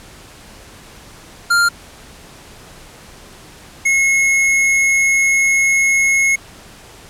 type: tone pair in turn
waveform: square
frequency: 1396.9 / 2172 Hz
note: F6 / C#7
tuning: 0 / -36 cents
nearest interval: minor sixth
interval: 764 cents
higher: second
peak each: -11 / -12 dBFS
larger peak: first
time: 1.5-1.69 / 3.85-6.36 s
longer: second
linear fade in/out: 10 ms
effects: pink hiss -40 dBFS RMS until 7.09 s + low-pass 11000 Hz 12 dB/octave